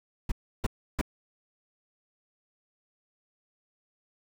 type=noise bursts; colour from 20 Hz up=brown; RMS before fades=-26 dBFS; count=3; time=0.29-1.014 s; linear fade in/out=5 ms; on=28 ms; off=320 ms; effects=none